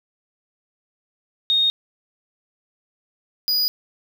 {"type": "tone pair in turn", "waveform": ["sine", "square"], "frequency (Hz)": [3710, 4921], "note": ["A#7", "D#8"], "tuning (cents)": [-9, -20], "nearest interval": "perfect fourth", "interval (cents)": 489, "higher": "second", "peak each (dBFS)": [-15, -18], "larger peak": "first", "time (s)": [[1.5, 1.7], [3.48, 3.68]], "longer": "neither", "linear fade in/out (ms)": 0, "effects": ["8-bit"]}